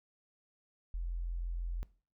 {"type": "tone", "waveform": "sine", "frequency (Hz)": 43, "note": "F1", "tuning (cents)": -26, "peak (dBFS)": -34, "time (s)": [0.94, 1.83], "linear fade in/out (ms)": 0, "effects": ["noise-tail reverb RT60 0.4 s tail -20 dB re dry"]}